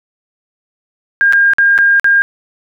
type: tone with dropouts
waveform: sine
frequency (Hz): 1611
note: G6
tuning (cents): +47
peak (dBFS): -6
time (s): 1.21-2.22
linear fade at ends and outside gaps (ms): 0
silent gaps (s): 1.325-1.333 / 1.535-1.584 / 1.779-1.787 / 1.997-2.044
effects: none